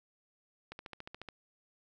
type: click train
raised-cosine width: 0.3 ms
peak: -28 dBFS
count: 9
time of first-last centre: 0.72-1.287 s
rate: 14.1 Hz
effects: none